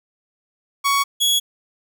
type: tone pair in turn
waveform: sawtooth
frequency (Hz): 1118 / 3350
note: C#6 / G#7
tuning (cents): +14 / +14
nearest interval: octave + perfect fifth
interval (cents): 1900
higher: second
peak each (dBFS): -12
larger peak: neither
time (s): 0.84-1.04 / 1.2-1.4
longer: neither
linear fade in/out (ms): 20
effects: none